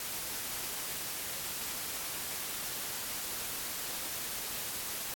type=noise; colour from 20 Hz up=white; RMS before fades=-38 dBFS; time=0-5.14 s; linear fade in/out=2 ms; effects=AAC 64 kbps